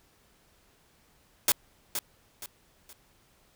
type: noise with echo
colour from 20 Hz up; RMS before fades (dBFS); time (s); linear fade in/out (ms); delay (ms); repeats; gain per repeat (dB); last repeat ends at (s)
white; -22; 1.48-1.52; 2; 470; 3; -9; 2.93
effects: pink hiss -64 dBFS RMS until 3.55 s